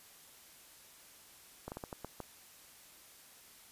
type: slowing click train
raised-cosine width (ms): 1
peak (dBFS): -27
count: 7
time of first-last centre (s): 1.68-2.203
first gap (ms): 39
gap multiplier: 1.32
effects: white hiss -58 dBFS RMS until 3.71 s + resampled to 32000 Hz